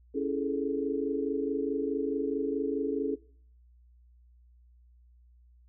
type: chord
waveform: sine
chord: A major seventh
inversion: first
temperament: equal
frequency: 277.2 / 329.6 / 415.3 / 440 Hz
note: C#4 / E4 / G#4 / A4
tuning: 0 / 0 / 0 / 0 cents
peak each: -32 / -37 / -33 / -33 dBFS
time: 0.14-3.16 s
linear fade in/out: 20 ms
effects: noise-tail reverb RT60 0.5 s tail -20 dB re dry + added 60 Hz sine -56 dBFS peak until 5.68 s